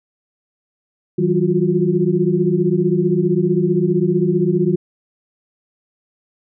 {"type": "tone cluster", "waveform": "sine", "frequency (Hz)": [160, 189.2, 349.1, 364.5], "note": ["D#3", "F#3", "F4", "F#4"], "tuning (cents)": [49, 39, -1, -26], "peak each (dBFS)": -19, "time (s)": [1.18, 4.76], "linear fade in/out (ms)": 10, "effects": []}